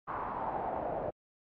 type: noise with band-pass filter sweep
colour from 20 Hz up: brown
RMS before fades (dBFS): -36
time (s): 0.07-1.11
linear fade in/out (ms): 20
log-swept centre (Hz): 1100 to 610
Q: 3.8
effects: low-pass 2000 Hz 12 dB/octave + AAC 64 kbps